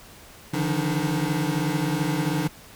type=tone cluster; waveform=square; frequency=145 / 156.4 / 171.9 / 290.1 / 313 Hz; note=D3 / D#3 / F3 / D4 / D#4; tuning=-22 / +9 / -27 / -21 / +10 cents; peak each=-30 dBFS; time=0.53-2.48 s; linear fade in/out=10 ms; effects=pink hiss -47 dBFS RMS until 2.75 s